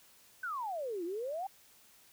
sine exponential two-way sweep, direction down then up, 1552 to 329.1 to 804 Hz, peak -35 dBFS, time 0.43-1.47 s, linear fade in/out 5 ms, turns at 1.04 s, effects white hiss -62 dBFS RMS until 2.12 s

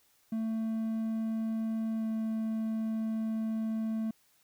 triangle tone with pitch glide, 222.7 to 221.4 Hz, A3 to A3, +21 to +11 cents, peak -28 dBFS, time 0.32-4.11 s, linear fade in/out 5 ms, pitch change -10 cents, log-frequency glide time 1.97-2.05 s, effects white hiss -68 dBFS RMS until 4.43 s

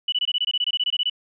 sine tone bursts, 2960 Hz, F#7, in tune, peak -19 dBFS, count 16, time 0.08-1.098 s, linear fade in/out 5 ms, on 43 ms, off 22 ms, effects none

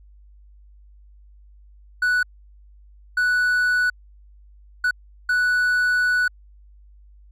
triangle tone bursts at uneven times, 1480 Hz, F#6, in tune, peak -15 dBFS, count 4, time 2.02-2.23 / 3.17-3.9 / 4.84-4.91 / 5.29-6.28 s, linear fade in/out 5 ms, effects added 50 Hz sine -46 dBFS peak until 7.31 s

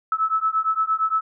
sine beating tone pair, 1300 / 1308.7 Hz, E6 / E6, -24 / -13 cents, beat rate 8.7 Hz, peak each -22 dBFS, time 0.12-1.21 s, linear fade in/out 2 ms, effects none

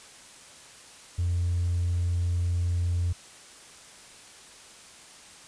sine tone with hard clipping, 87.5 Hz, F2, 4 cents sharp, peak -24 dBFS, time 1.18-3.13 s, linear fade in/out 10 ms, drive 1 dB, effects white hiss -49 dBFS RMS until 5.47 s + resampled to 22050 Hz

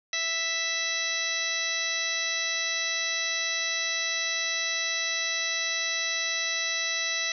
harmonic tone, 659.3 Hz, E5, in tune, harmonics 1 / 2 / 3 / 4 / 5 / 6 / 7 / 8 / 9, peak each -42 / -42 / -31 / -35 / -39 / -32 / -43 / -37 / -34 dBFS, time 0.13-7.32 s, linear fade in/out 2 ms, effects none

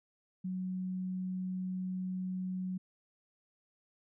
sine tone, 185 Hz, F#3, in tune, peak -34 dBFS, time 0.44-2.78 s, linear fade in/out 10 ms, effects none

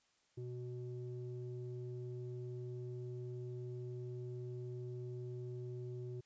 square tone with low-pass filter, 123.47 Hz, B2, in tune, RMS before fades -45 dBFS, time 0.37-6.21 s, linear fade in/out 10 ms, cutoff 310 Hz, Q 8, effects white hiss -75 dBFS RMS until 6.25 s + resampled to 16000 Hz

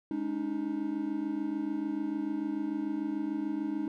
triangle chord, Ab suspended fourth, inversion none, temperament equal with one note detuned, 207.7 / 284.3 / 311.1 Hz, Ab3 / Db4 / Eb4, 0 / +44 / 0 cents, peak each -37 / -33 / -31 dBFS, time 0.11-3.88 s, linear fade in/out 2 ms, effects none

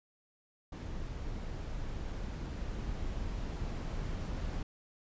brown noise with level ramp, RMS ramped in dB -40 to -36 dBFS, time 0.72-4.63 s, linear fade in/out 5 ms, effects resampled to 16000 Hz

